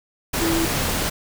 sine tone in noise, 330 Hz, E4, 2 cents sharp, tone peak -20 dBFS, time 0.41-0.66 s, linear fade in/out 10 ms, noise pink, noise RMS -23 dBFS, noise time 0.33-1.1 s, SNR 0 dB, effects none

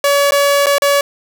sawtooth tone with dropouts, 567 Hz, C#5, 39 cents sharp, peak -6 dBFS, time 0.04-1.01 s, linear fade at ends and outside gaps 2 ms, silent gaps 0.309-0.32 / 0.66-0.667 / 0.783-0.82 s, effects none

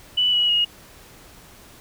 sine tone with pitch steps, 2970 / 2922 / 2875 Hz, F#7 / F#7 / F7, +6 / -22 / +50 cents, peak -16 dBFS, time 0.17-0.65 s, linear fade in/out 10 ms, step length 160 ms, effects pink hiss -47 dBFS RMS until 1.8 s

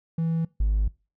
triangle tone pair in turn, 164.1 / 51.59 Hz, E3 / G#1, -8 / -11 cents, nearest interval octave + minor sixth, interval 2003 cents, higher first, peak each -20 / -16 dBFS, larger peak second, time 0.18-0.45 / 0.6-0.88 s, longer second, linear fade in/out 5 ms, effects noise-tail reverb RT60 0.3 s tail -24 dB re dry + tanh soft clip ceiling -15 dBFS

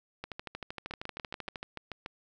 two click trains, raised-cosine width 0.3 ms, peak -22 / -22 dBFS, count 9 / 18, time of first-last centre 0.91-2.061 / 0.24-1.558 s, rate 6.95 / 12.9 Hz, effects none

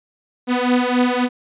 sawtooth beating tone pair, 246.3 / 250 Hz, B3 / B3, -5 / +21 cents, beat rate 3.7 Hz, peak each -14 dBFS, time 0.47-1.29 s, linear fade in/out 50 ms, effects resampled to 8000 Hz

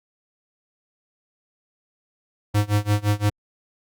square tone with tremolo, 103.83 Hz, G#2, in tune, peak -16 dBFS, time 2.54-3.3 s, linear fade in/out 10 ms, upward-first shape sine, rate 5.8 Hz, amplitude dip 95%, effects Opus 48 kbps

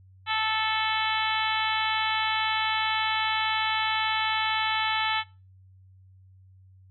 harmonic tone with a mistuned harmonic, 438.1 Hz, A4, 7 cents flat, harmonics 2 / 3 / 4 / 5 / 6 / 7 / 8 / 9, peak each -29 / -31 / -32 / -33 / -34 / -34 / -35 / -36 dBFS, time 0.26-5.24 s, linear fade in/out 50 ms, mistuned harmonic 8, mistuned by -32 cents, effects noise-tail reverb RT60 0.3 s tail -20 dB re dry + added 94 Hz sine -51 dBFS peak until 6.9 s

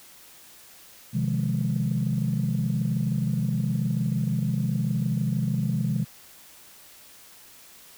sine chord, F minor seventh, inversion second, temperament equal with one note detuned, 128.86 / 155.56 / 174.61 / 207.7 Hz, C3 / Eb3 / F3 / Ab3, -26 / 0 / 0 / 0 cents, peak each -26 / -28 / -29 / -28 dBFS, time 1.13-6.05 s, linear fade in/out 20 ms, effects tanh soft clip ceiling -15 dBFS + white hiss -50 dBFS RMS until 7.97 s

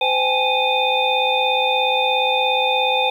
sine tone cluster, 513 / 792 / 849 / 2482 / 3594 Hz, C5 / G5 / G#5 / D#7 / A7, -34 / +18 / +38 / -5 / +36 cents, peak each -22 dBFS, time 0.01-3.1 s, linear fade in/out 5 ms, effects 8-bit

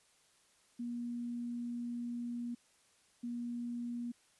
sine tone bursts at uneven times, 239.1 Hz, A#3, 44 cents sharp, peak -37 dBFS, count 2, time 0.79-2.55 / 3.23-4.12 s, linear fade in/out 10 ms, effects white hiss -69 dBFS RMS until 4.39 s + resampled to 24000 Hz

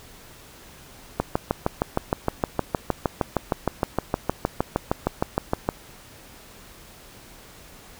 click train, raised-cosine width 1 ms, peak -6 dBFS, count 30, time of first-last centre 1.2-5.689 s, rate 6.46 Hz, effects pink hiss -47 dBFS RMS until 7.99 s

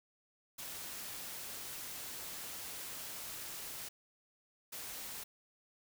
white noise bursts at uneven times, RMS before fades -45 dBFS, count 2, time 0.58-3.89 / 4.72-5.24 s, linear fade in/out 10 ms, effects none

